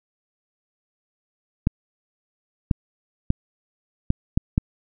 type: clicks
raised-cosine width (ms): 5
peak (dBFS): -5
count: 6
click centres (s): 1.671 / 2.712 / 3.304 / 4.104 / 4.375 / 4.579
effects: none